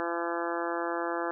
harmonic tone, 170 Hz, F3, 46 cents flat, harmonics 2 / 3 / 4 / 5 / 6 / 7 / 8 / 9 / 10, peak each -34 / -36 / -37 / -38 / -39 / -39 / -40 / -41 / -41 dBFS, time 0-1.31 s, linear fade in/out 0 ms, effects none

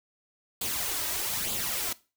white noise with flanger, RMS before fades -31 dBFS, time 0.61-1.93 s, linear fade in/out 5 ms, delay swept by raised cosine 0.26 to 3.16 ms, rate 1.1 Hz, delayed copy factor +0.6, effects noise-tail reverb RT60 0.3 s tail -19 dB re dry

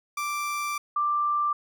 30% pulse / sine tone pair in turn, 1174.7 / 1180.2 Hz, D6 / D6, 0 / +8 cents, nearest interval unison, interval 8 cents, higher second, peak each -25 / -22 dBFS, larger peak second, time 0.17-0.78 / 0.96-1.53 s, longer first, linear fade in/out 5 ms, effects none

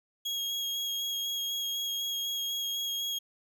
35% pulse tone with vibrato, 3287 Hz, G#7, 19 cents flat, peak -29 dBFS, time 0.25-3.19 s, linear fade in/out 10 ms, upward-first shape square, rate 4 Hz, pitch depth 11 cents each way, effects none

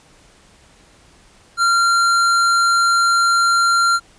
sine tone with hard clipping, 1380 Hz, F6, 21 cents flat, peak -14 dBFS, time 1.57-4 s, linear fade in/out 50 ms, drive 16 dB, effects pink hiss -50 dBFS RMS until 4.18 s + resampled to 22050 Hz

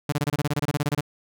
sawtooth tone bursts, 146.4 Hz, D3, 5 cents flat, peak -17 dBFS, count 16, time 0.09-1.008 s, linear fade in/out 5 ms, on 33 ms, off 26 ms, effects none

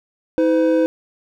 triangle tone pair together, 320 / 508 Hz, D#4 / B4, +49 / +49 cents, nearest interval minor sixth, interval 800 cents, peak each -14 dBFS, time 0.38-0.86 s, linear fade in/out 0 ms, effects none

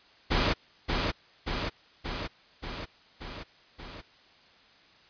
pink noise with echo, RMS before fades -25 dBFS, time 0.3-0.54 s, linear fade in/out 20 ms, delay 580 ms, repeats 6, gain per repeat -3 dB, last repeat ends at 4.02 s, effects white hiss -58 dBFS RMS until 5.09 s + resampled to 11025 Hz

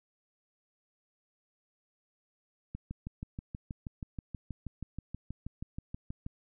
click train, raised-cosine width 5 ms, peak -26 dBFS, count 23, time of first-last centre 2.75-6.264 s, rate 6.26 Hz, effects none

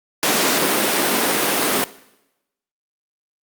pink high-pass noise, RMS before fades -18 dBFS, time 0.23-1.84 s, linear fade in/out 0 ms, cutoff 220 Hz, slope 24 dB/octave, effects noise-tail reverb RT60 0.9 s tail -19 dB re dry + Opus 48 kbps

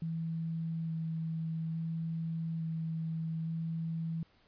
sine tone with vibrato, 162.7 Hz, E3, 22 cents flat, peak -33 dBFS, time 0.02-4.23 s, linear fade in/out 2 ms, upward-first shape square, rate 0.58 Hz, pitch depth 9 cents each way, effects pink hiss -67 dBFS RMS until 4.47 s + resampled to 11025 Hz

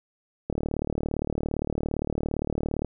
click train, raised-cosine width 2 ms, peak -14 dBFS, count 89, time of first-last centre 0.5-2.847 s, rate 37.5 Hz, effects none

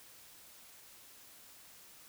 silence, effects white hiss -57 dBFS RMS until 2.08 s

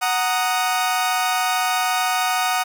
sawtooth chord, D# minor, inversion first, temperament equal, 740 / 932.3 / 1244.5 Hz, F#5 / A#5 / D#6, 0 / 0 / 0 cents, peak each -17 / -23 / -20 dBFS, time 0.01-2.64 s, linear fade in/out 20 ms, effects none

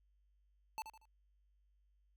square tone with echo, 880 Hz, A5, in tune, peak -40 dBFS, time 0.78-0.82 s, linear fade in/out 0 ms, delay 78 ms, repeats 3, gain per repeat -9 dB, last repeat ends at 1.054 s, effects added 50 Hz sine -70 dBFS peak until 2.16 s

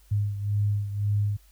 sine beating tone pair, 102.5 / 104.4 Hz, G#2 / G#2, -22 / +10 cents, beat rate 1.9 Hz, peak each -24 / -30 dBFS, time 0.11-1.37 s, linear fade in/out 10 ms, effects added 50 Hz sine -54 dBFS peak until 1.51 s + white hiss -62 dBFS RMS until 1.51 s

